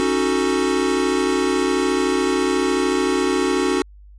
square chord, D# half-diminished seventh, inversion third, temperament equal, 277.2 / 311.1 / 370 / 440 Hz, C#4 / D#4 / F#4 / A4, 0 / 0 / 0 / 0 cents, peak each -23 / -26 / -21 / -26 dBFS, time 0-3.82 s, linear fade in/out 0 ms, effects added 50 Hz sine -41 dBFS peak until 4.18 s + resampled to 22050 Hz

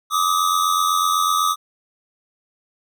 square tone pair together, 1174 / 1262 Hz, D6 / D#6, -1 / +24 cents, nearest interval minor second, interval 125 cents, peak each -20 dBFS, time 0.1-1.56 s, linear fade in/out 50 ms, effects none

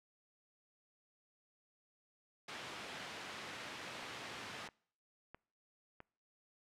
white band-pass noise, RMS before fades -48 dBFS, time 2.48-4.68 s, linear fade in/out 5 ms, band 110 to 2900 Hz, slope 12 dB/octave
click train, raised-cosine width 0.5 ms, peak -36 dBFS, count 4, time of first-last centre 4.03-6.004 s, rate 1.52 Hz
effects noise-tail reverb RT60 0.6 s tail -26 dB re dry + low-pass 12000 Hz 12 dB/octave

